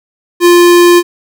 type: tone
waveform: square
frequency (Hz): 349.2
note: F4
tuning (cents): 0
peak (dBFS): -3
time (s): 0.4-1.03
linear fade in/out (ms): 50
effects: none